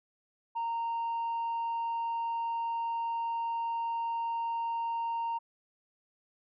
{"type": "tone", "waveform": "sine", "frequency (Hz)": 925, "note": "A#5", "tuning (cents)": -14, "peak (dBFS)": -28, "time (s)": [0.55, 5.39], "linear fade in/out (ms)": 20, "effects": ["tanh soft clip ceiling -29 dBFS"]}